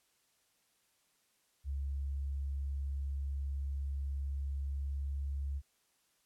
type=tone with pitch glide; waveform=sine; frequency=69.3 to 69.7 Hz; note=C#2 to C#2; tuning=0 to +10 cents; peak=-34 dBFS; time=1.64-5.62 s; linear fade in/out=50 ms; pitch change=+10 cents; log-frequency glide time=4.58-5.09 s; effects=white hiss -74 dBFS RMS until 6.25 s + low-pass 12000 Hz 12 dB/octave